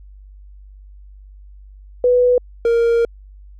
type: tone pair in turn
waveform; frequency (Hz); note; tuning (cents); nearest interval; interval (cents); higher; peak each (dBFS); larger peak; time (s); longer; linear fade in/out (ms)
sine / triangle; 493.9 / 466.2; B4 / A#4; 0 / 0; minor second; 100; first; -10; neither; 2.04-2.38 / 2.65-3.05; second; 2
effects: added 49 Hz sine -38 dBFS peak until 3.59 s